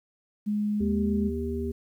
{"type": "tone", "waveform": "sine", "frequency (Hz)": 208.8, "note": "G#3", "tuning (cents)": 10, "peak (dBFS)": -24, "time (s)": [0.46, 1.3], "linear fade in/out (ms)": 20}
{"type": "harmonic tone", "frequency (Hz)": 79, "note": "D#2", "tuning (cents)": 27, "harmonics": [1, 3, 5], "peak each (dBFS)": [-32, -32, -32], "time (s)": [0.8, 1.72], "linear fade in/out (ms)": 10}
{"effects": ["10-bit"]}